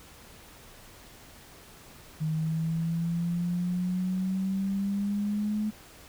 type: exponential sweep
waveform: sine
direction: up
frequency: 155.56 to 214.3 Hz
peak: -26 dBFS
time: 2.2-5.71 s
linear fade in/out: 20 ms
effects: pink hiss -51 dBFS RMS until 6.08 s